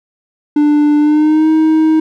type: tone with pitch glide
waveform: triangle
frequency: 296 to 315.4 Hz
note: D4 to D#4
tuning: +14 to +24 cents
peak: -5 dBFS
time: 0.56-2 s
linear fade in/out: 5 ms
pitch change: +110 cents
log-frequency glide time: 0.98-1.49 s
effects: none